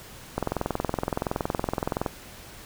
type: click train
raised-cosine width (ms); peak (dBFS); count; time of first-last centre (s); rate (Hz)
1; -11; 37; 0.38-2.062; 21.4
effects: pink hiss -45 dBFS RMS until 2.65 s